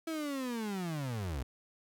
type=linear sweep; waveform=35% pulse; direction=down; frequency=329.6 to 58.27 Hz; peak=-33 dBFS; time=0.07-1.43 s; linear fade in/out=5 ms; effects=none